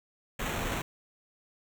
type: noise with sample-and-hold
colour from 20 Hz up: pink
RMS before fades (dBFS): -33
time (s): 0.39-0.82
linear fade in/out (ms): 5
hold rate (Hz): 4900
effects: none